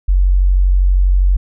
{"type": "tone", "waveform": "sine", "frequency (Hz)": 46.25, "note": "F#1", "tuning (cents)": 0, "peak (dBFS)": -8, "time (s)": [0.08, 1.37], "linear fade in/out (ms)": 10, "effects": []}